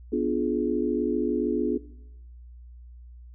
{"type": "chord", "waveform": "sine", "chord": "B diminished seventh", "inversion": "none", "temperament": "equal with one note detuned", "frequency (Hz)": [246.9, 293.7, 349.2, 421.8], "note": ["B3", "D4", "F4", "Ab4"], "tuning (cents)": [0, 0, 0, 27], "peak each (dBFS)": -28, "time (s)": [0.12, 1.78], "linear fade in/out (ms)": 10, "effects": ["noise-tail reverb RT60 0.8 s tail -18 dB re dry", "added 60 Hz sine -43 dBFS peak until 3.34 s"]}